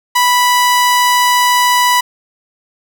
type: tone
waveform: sawtooth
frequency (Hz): 986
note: B5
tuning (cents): -3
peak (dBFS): -5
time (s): 0.15-2.01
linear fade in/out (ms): 10
effects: none